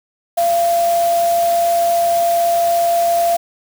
sine tone in noise, 685 Hz, F5, 34 cents flat, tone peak -12 dBFS, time 0.37-3.37 s, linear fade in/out 10 ms, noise white, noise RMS -28 dBFS, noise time 0.37-3.37 s, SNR +13 dB, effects none

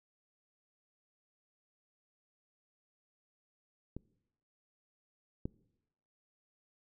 clicks, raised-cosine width 3 ms, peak -28 / -23 dBFS, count 2, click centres 3.966 / 5.455 s, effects noise-tail reverb RT60 0.9 s tail -23 dB re dry

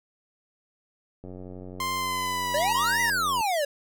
click train, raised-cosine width 2 ms, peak -28 dBFS, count 200, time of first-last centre 1.24-3.408 s, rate 91.8 Hz
sawtooth tone with pitch glide, 1046.5 to 937.7 Hz, C6 to A#5, 0 to +10 cents, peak -23 dBFS, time 1.8-3.1 s, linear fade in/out 2 ms, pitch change -190 cents, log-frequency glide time 1.95-2.88 s
square exponential two-way sweep, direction up then down, 554.4 to 2022 to 554.4 Hz, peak -24 dBFS, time 2.54-3.65 s, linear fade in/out 5 ms, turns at 3.01 s
effects none

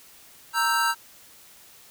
square chord, E diminished, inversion second, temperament equal, 932.3 / 1318.5 / 1568 Hz, Bb5 / E6 / G6, 0 / 0 / 0 cents, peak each -26 dBFS, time 0.53-0.95 s, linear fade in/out 50 ms, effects white hiss -51 dBFS RMS until 1.9 s

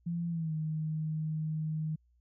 sine tone with pitch glide, 170.2 to 156.07 Hz, F3 to D#3, -44 to +6 cents, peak -31 dBFS, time 0.06-1.96 s, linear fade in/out 10 ms, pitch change -150 cents, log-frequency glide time 0.29-0.53 s, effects added 60 Hz sine -65 dBFS peak until 2.2 s

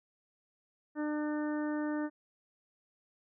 harmonic tone, 300 Hz, D4, 37 cents sharp, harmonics 1 / 2 / 3 / 4 / 5 / 6, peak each -32 / -41 / -45 / -48 / -47 / -48 dBFS, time 0.95-2.1 s, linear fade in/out 50 ms, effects none

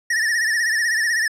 square tone with vibrato, 1817 Hz, A#6, 45 cents flat, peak -18 dBFS, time 0.1-1.28 s, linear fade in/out 5 ms, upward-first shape sine, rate 16 Hz, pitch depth 89 cents each way, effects low-pass 9000 Hz 12 dB/octave

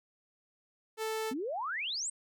sawtooth tone, 440 Hz, A4, in tune, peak -29 dBFS, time 0.97-1.34 s, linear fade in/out 50 ms
sine exponential sweep, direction up, 236.9 to 8620 Hz, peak -33 dBFS, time 1.31-2.1 s, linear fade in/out 5 ms
effects none

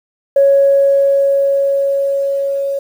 sine tone with level ramp, 554.4 Hz, C#5, in tune, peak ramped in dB -5 to -15 dBFS, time 0.36-2.79 s, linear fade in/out 5 ms, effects tanh soft clip ceiling -1 dBFS + 7-bit

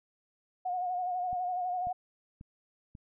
sine tone with vibrato, 724 Hz, F#5, 38 cents flat, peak -30 dBFS, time 0.65-1.93 s, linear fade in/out 10 ms, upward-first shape sine, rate 12 Hz, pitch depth 42 cents each way
click train, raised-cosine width 5 ms, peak -35 dBFS, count 4, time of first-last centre 1.33-2.952 s, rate 1.85 Hz
effects none

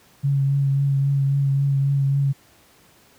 sine tone with vibrato, 138.59 Hz, C#3, in tune, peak -16 dBFS, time 0.23-2.33 s, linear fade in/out 20 ms, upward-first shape triangle, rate 3.7 Hz, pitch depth 23 cents each way, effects pink hiss -54 dBFS RMS until 3.18 s + high-pass 80 Hz 12 dB/octave

